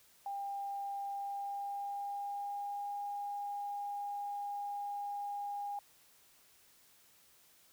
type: tone with pitch glide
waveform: sine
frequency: 799 to 813 Hz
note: G5 to G#5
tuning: +33 to -37 cents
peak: -37 dBFS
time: 0.26-5.79 s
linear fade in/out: 2 ms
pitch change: +30 cents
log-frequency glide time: 1.05-2.96 s
effects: white hiss -65 dBFS RMS until 7.72 s